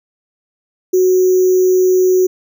sine tone with sample-and-hold, 369.1 Hz, F#4, 4 cents flat, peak -8 dBFS, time 0.93-2.27 s, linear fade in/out 10 ms, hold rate 6300 Hz, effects none

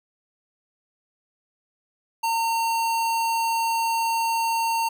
square tone, 913 Hz, A#5, 36 cents flat, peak -22 dBFS, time 2.23-4.89 s, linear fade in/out 10 ms, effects none

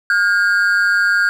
triangle ring-modulated tone, 1518 Hz, F#6, 44 cents sharp, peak -7 dBFS, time 0.1-1.29 s, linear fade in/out 0 ms, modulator 97 Hz, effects none

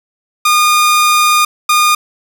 sawtooth tone pair in turn, 1219 / 1219 Hz, D#6 / D#6, -36 / -36 cents, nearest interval unison, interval 0 cents, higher neither, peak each -4 / -4 dBFS, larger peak neither, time 0.45-1.45 / 1.69-1.95 s, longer first, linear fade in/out 5 ms, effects none

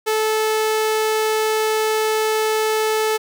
sawtooth tone, 435.4 Hz, A4, 18 cents flat, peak -13 dBFS, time 0.06-3.18 s, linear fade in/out 20 ms, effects none

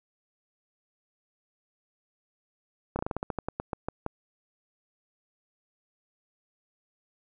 slowing click train, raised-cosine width 1 ms, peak -16 dBFS, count 14, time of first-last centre 2.96-4.064 s, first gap 30 ms, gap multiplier 1.16, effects none

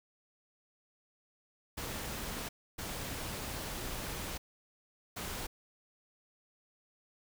pink noise bursts at uneven times, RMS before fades -40 dBFS, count 3, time 1.77-2.49 / 2.78-4.38 / 5.16-5.47 s, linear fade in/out 10 ms, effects none

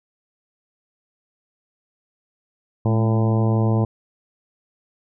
harmonic tone with a mistuned harmonic, 112.2 Hz, A2, 34 cents sharp, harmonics 1 / 2 / 3 / 4 / 5 / 6 / 7 / 8 / 9, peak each -17 / -23 / -27 / -29 / -31 / -33 / -34 / -35 / -36 dBFS, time 2.85-3.85 s, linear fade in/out 5 ms, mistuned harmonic 2, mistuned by -63 cents, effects none

